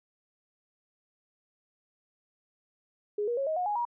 sine tone with pitch steps, 415.3 / 477.1 / 548 / 629.5 / 723.1 / 830.6 / 954.1 Hz, G#4 / A#4 / C#5 / D#5 / F#5 / G#5 / A#5, 0 / +40 / -20 / +20 / -40 / 0 / +40 cents, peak -27 dBFS, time 3.18-3.852 s, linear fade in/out 5 ms, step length 96 ms, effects none

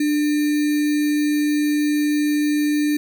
sine tone with sample-and-hold, 296.8 Hz, D4, 18 cents sharp, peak -16 dBFS, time 0-2.97 s, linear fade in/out 5 ms, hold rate 2100 Hz, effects none

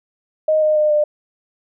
sine tone with pitch steps, 622.3 / 614.4 / 606.7 / 599 Hz, D#5 / D#5 / D#5 / D5, 0 / -22 / -44 / +34 cents, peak -12 dBFS, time 0.48-1.04 s, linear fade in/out 5 ms, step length 140 ms, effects none

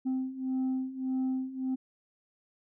sine beating tone pair, 259.3 / 261 Hz, C4 / C4, -15 / -4 cents, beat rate 1.7 Hz, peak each -32 / -29 dBFS, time 0.05-1.76 s, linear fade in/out 20 ms, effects tanh soft clip ceiling -26 dBFS

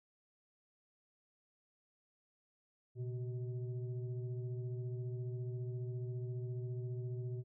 sine tone with frequency modulation, 120.2 Hz, B2, 46 cents flat, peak -38 dBFS, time 2.95-7.44 s, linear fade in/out 50 ms, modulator 255 Hz, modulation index 0.64, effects none

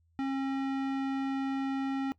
square tone with low-pass filter, 270.3 Hz, C#4, 44 cents flat, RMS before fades -32 dBFS, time 0.19-2.12 s, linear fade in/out 0 ms, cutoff 2600 Hz, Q 0.61, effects noise-tail reverb RT60 0.1 s tail -21 dB re dry + added 83 Hz sine -66 dBFS peak until 2.18 s

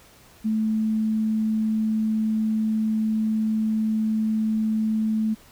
sine tone, 218.4 Hz, A3, 13 cents flat, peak -20 dBFS, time 0.44-5.35 s, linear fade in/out 20 ms, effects pink hiss -52 dBFS RMS until 5.51 s

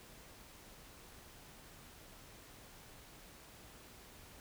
silence, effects pink hiss -57 dBFS RMS until 4.4 s

